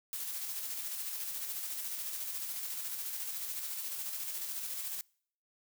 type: noise with tremolo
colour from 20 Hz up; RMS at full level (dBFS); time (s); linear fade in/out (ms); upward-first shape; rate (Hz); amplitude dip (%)
blue; -38; 0.13-5.01; 0; square; 14; 30
effects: noise-tail reverb RT60 0.6 s tail -26 dB re dry